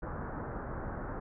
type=low-pass noise; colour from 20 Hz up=pink; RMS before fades=-39 dBFS; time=0.02-1.2 s; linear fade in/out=10 ms; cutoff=1600 Hz; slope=48 dB/octave; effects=none